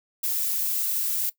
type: noise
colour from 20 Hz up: violet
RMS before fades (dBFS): -26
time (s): 0.23-1.3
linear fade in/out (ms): 10
effects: noise-tail reverb RT60 0.1 s tail -19 dB re dry